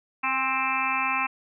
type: harmonic tone with a mistuned harmonic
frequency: 263.2 Hz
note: C4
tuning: 10 cents sharp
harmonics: 1 / 3 / 4 / 5 / 6 / 7 / 8 / 9 / 10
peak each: -39 / -32 / -28 / -32 / -39 / -37 / -37 / -30 / -29 dBFS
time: 0.23-1.27 s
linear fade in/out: 10 ms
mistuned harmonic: 3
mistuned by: +25 cents
effects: none